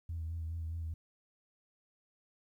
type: tone with vibrato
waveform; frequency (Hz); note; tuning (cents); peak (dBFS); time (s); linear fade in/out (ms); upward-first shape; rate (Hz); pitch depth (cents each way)
sine; 82; E2; -9; -35; 0.09-0.94; 5; sine; 4.8; 37
effects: tanh soft clip ceiling -32 dBFS + 12-bit